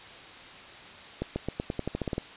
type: accelerating click train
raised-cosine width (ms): 2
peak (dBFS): -16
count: 12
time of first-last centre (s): 1.22-2.181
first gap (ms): 140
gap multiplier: 0.9
effects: white hiss -46 dBFS RMS until 2.36 s + resampled to 8000 Hz